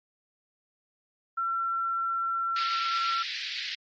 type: tone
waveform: sine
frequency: 1354 Hz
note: E6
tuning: 46 cents sharp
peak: -26 dBFS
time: 1.37-3.23 s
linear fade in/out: 10 ms
type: band-pass noise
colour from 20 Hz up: white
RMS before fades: -35 dBFS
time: 2.56-3.75 s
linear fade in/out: 2 ms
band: 1700 to 4800 Hz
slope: 48 dB/octave
effects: MP3 32 kbps